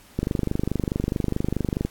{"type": "click train", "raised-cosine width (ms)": 3, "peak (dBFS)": -10, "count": 42, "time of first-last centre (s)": [0.19, 1.85], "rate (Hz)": 24.7, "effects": ["pink hiss -51 dBFS RMS until 1.9 s", "AAC 64 kbps"]}